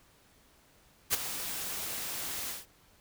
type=noise with ADSR envelope; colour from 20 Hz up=white; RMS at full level=-25 dBFS; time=1.1-2.66 s; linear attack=38 ms; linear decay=16 ms; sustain=-12 dB; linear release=170 ms; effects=pink hiss -63 dBFS RMS until 3 s